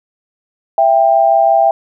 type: tone pair together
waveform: sine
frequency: 665 / 790.8 Hz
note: E5 / G5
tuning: +15 / +15 cents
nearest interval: minor third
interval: 300 cents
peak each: -10 dBFS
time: 0.78-1.71 s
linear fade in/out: 2 ms
effects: none